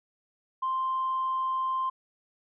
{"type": "tone", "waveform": "sine", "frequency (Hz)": 1046.5, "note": "C6", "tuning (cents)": 0, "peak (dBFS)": -25, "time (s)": [0.62, 1.9], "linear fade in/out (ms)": 10, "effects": ["tanh soft clip ceiling -22 dBFS"]}